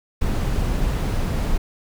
brown noise, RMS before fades -21 dBFS, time 0.21-1.58 s, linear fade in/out 10 ms, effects none

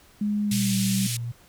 sine tone with pitch glide, 207.7 to 193.79 Hz, G#3 to G3, 0 to -20 cents, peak -22 dBFS, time 0.21-1.07 s, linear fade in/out 5 ms, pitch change -120 cents, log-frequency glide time 0.45-0.75 s
white band-pass noise, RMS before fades -31 dBFS, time 0.51-1.17 s, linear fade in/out 5 ms, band 2300 to 11000 Hz, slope 24 dB/octave
sine tone with vibrato, 119.9 Hz, A#2, 49 cents sharp, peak -28 dBFS, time 0.51-1.32 s, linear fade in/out 10 ms, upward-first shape triangle, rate 2.5 Hz, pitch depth 34 cents each way
effects pink hiss -55 dBFS RMS until 1.48 s

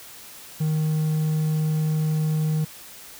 triangle tone, 155.56 Hz, D#3, in tune, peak -18 dBFS, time 0.6-2.65 s, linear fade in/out 10 ms, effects white hiss -43 dBFS RMS until 3.19 s

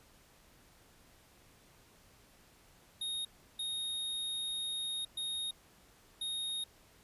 square tone bursts at uneven times, 3724 Hz, A#7, 2 cents flat, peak -36 dBFS, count 4, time 3.01-3.25 / 3.59-5.05 / 5.17-5.51 / 6.21-6.64 s, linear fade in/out 5 ms, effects pink hiss -63 dBFS RMS until 7.03 s + resampled to 32000 Hz

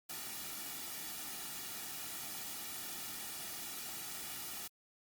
white noise with comb filter, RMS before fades -44 dBFS, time 0.09-4.68 s, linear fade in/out 10 ms, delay 1.9 ms, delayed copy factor -0.6, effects Opus 48 kbps

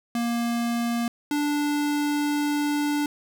square tone pair in turn, 235.4 / 293 Hz, A#3 / D4, +17 / -4 cents, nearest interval major third, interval 379 cents, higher second, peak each -24 / -23 dBFS, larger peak second, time 0.15-1.08 / 1.31-3.06 s, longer second, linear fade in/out 2 ms, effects none

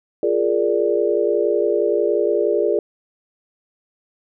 sine chord, Bb dominant seventh, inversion second, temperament equal, 349.2 / 415.3 / 466.2 / 587.3 Hz, F4 / Ab4 / Bb4 / D5, 0 / 0 / 0 / 0 cents, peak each -22 / -19 / -22 / -22 dBFS, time 0.23-2.79 s, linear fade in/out 2 ms, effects none

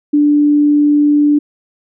sine tone, 293.7 Hz, D4, in tune, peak -7 dBFS, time 0.13-1.39 s, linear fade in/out 10 ms, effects none

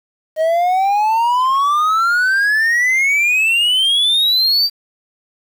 triangle exponential sweep, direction up, 622.3 to 4707 Hz, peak -10 dBFS, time 0.36-4.7 s, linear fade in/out 50 ms, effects 7-bit

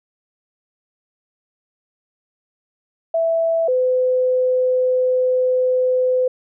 sine tone pair in turn, 659.3 / 508 Hz, E5 / B4, 0 / +49 cents, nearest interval perfect fourth, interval 451 cents, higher first, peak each -15 / -14 dBFS, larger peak second, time 3.14-3.68 / 3.68-6.28 s, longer second, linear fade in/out 5 ms, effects none

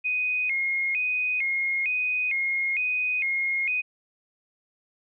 sine tone with vibrato, 2315 Hz, D7, 25 cents flat, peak -23 dBFS, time 0.04-3.82 s, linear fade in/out 20 ms, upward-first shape square, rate 1.1 Hz, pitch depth 130 cents each way, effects none

